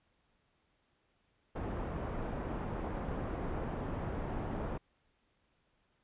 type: low-pass noise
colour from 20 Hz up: pink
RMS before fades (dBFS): -38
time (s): 1.55-4.78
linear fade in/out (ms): 10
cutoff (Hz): 1000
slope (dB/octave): 12
effects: pink hiss -75 dBFS RMS until 6.03 s + resampled to 8000 Hz